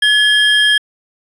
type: tone pair together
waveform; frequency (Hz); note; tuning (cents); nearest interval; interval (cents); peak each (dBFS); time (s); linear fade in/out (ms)
triangle; 1703 / 3215; G#6 / G7; +43 / +43; major seventh; 1100; -10; 0.02-0.78; 5
effects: resampled to 32000 Hz